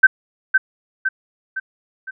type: tone with echo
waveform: sine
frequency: 1544 Hz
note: G6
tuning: 27 cents flat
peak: -3 dBFS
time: 0.03-0.07 s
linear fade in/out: 10 ms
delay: 510 ms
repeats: 4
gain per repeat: -6 dB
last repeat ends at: 2.11 s
effects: none